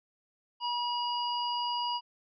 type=harmonic tone; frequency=964 Hz; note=B5; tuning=42 cents flat; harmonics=1 / 3 / 5; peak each=-31 / -36 / -38 dBFS; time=0.6-2.01 s; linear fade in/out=50 ms; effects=none